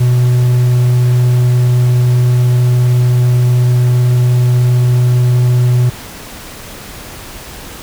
triangle tone, 123.47 Hz, B2, in tune, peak -5 dBFS, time 0-5.9 s, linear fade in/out 10 ms, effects pink hiss -30 dBFS RMS until 7.82 s

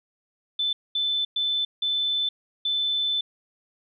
sine tone bursts at uneven times, 3520 Hz, A7, in tune, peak -22 dBFS, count 5, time 0.59-0.73 / 0.95-1.25 / 1.36-1.65 / 1.82-2.29 / 2.65-3.21 s, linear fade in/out 5 ms, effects none

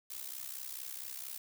blue noise with amplitude modulation, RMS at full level -40 dBFS, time 0.1-1.38 s, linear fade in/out 5 ms, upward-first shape sine, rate 64.4 Hz, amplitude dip 80%, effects none

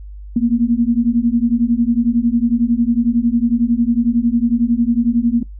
sine beating tone pair, 230 / 241 Hz, A#3 / B3, -23 / -42 cents, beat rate 11 Hz, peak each -15 dBFS, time 0.36-5.43 s, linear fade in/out 5 ms, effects noise-tail reverb RT60 0.1 s tail -20 dB re dry + added 50 Hz sine -30 dBFS peak until 5.59 s

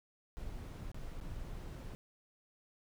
brown noise with dropouts, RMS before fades -44 dBFS, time 0.37-1.95 s, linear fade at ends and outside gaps 0 ms, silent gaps 0.916-0.945 / 1.203-1.211 s, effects none

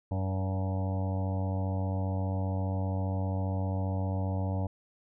harmonic tone with a mistuned harmonic, 95 Hz, F#2, 46 cents sharp, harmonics 1 / 2 / 3 / 5 / 6 / 7 / 8 / 9 / 10, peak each -29 / -37 / -40 / -45 / -42 / -44 / -47 / -45 / -51 dBFS, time 0.11-4.67 s, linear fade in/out 5 ms, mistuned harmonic 7, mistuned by +20 cents, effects none

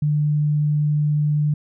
sine tone, 149.1 Hz, D3, 27 cents sharp, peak -16 dBFS, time 0.02-1.54 s, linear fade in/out 5 ms, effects none

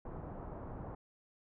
pink low-pass noise, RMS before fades -45 dBFS, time 0.05-0.95 s, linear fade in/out 5 ms, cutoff 1100 Hz, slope 24 dB/octave, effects none

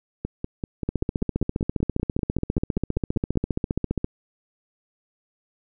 two click trains, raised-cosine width 3 ms, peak -14 / -10 dBFS, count 17 / 48, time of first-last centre 0.25-3.357 / 0.89-4.044 s, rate 5.15 / 14.9 Hz, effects none

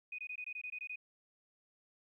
sine tone bursts, 2489 Hz, D#7, in tune, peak -40 dBFS, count 10, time 0.12-0.959 s, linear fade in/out 5 ms, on 65 ms, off 21 ms, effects 13-bit

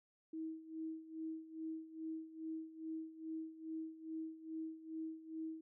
sine tone with tremolo, 320 Hz, D#4, 49 cents sharp, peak -40 dBFS, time 0.33-5.61 s, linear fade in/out 5 ms, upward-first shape sine, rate 2.4 Hz, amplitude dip 80%, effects none

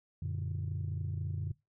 sine chord, Gb augmented, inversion none, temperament equal, 92.5 / 116.54 / 146.83 Hz, Gb2 / Bb2 / D3, 0 / 0 / 0 cents, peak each -35 / -40 / -37 dBFS, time 0.22-1.52 s, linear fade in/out 5 ms, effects noise-tail reverb RT60 0.2 s tail -20 dB re dry + tanh soft clip ceiling -28 dBFS

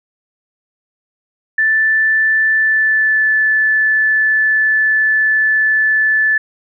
sine tone with pitch glide, 1760 to 1742.8 Hz, A6 to A6, 0 to -17 cents, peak -10 dBFS, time 1.58-6.38 s, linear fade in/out 5 ms, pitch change -17 cents, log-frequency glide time 2.55-3.26 s, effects none

